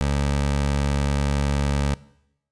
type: tone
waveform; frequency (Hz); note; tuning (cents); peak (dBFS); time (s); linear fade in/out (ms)
20% pulse; 70.7; C#2; +35; -15; 0.01-1.94; 0
effects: noise-tail reverb RT60 0.8 s tail -20 dB re dry + resampled to 22050 Hz